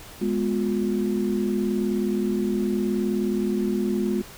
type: chord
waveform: sine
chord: F diminished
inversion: first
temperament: equal with one note detuned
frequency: 207.7 / 246.9 / 356.2 Hz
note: Ab3 / Cb4 / F4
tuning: 0 / 0 / +34 cents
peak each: -24 / -28 / -26 dBFS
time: 0.21-4.22 s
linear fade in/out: 10 ms
effects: pink hiss -43 dBFS RMS until 4.37 s